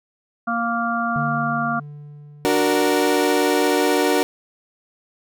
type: harmonic tone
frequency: 233.1 Hz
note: A#3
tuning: in tune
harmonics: 1 / 3 / 5 / 6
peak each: -25 / -25 / -25 / -25 dBFS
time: 0.47-1.8 s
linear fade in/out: 10 ms
type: tone with exponential decay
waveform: triangle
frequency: 146.83 Hz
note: D3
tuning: in tune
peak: -21 dBFS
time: 1.16-3.97 s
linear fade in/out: 0 ms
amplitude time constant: 610 ms
type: chord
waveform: 30% pulse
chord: D augmented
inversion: none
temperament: equal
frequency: 293.7 / 370 / 466.2 Hz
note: D4 / F#4 / A#4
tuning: 0 / 0 / 0 cents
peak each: -18 dBFS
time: 2.45-4.23 s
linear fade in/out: 0 ms
effects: none